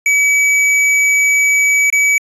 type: tone with dropouts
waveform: square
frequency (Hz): 2283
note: D7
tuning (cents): -50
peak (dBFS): -10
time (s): 0.06-2.18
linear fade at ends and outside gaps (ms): 2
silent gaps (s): 1.901-1.926
effects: resampled to 24000 Hz